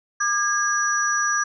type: tone cluster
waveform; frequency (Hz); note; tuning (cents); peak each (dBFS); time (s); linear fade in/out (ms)
sine; 1199 / 1640 / 5860; D6 / G#6 / F#8; +36 / -22 / -18; -24 / -22 / -25; 0.2-1.44; 10
effects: none